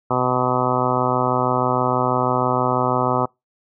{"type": "harmonic tone", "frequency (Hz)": 126.2, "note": "B2", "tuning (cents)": 38, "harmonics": [1, 2, 3, 4, 5, 6, 7, 8, 9, 10], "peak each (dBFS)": [-26, -26, -26, -26, -26, -26, -26, -26, -26, -26], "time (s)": [0.1, 3.26], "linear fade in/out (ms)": 10, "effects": ["noise-tail reverb RT60 0.2 s tail -25 dB re dry"]}